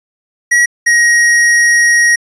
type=tone pair in turn; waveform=square; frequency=1916 / 1886.4 Hz; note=A#6 / A#6; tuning=+47 / +20 cents; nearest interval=unison; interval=27 cents; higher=first; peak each=-7 dBFS; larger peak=neither; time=0.51-0.66 / 0.86-2.16 s; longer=second; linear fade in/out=10 ms; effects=resampled to 22050 Hz